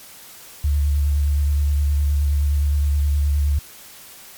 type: tone with vibrato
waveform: sine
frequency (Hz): 72.3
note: D2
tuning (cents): -27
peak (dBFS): -15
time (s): 0.64-3.59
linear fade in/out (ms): 5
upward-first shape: sine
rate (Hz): 9.6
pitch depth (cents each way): 28
effects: white hiss -42 dBFS RMS until 4.37 s + MP3 96 kbps